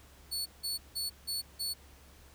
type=tone bursts; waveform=sawtooth; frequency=4427 Hz; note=C#8; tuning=3 cents flat; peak=-30 dBFS; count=5; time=0.31-1.74 s; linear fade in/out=20 ms; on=150 ms; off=170 ms; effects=added 69 Hz sine -57 dBFS peak until 2.34 s + pink hiss -59 dBFS RMS until 2.34 s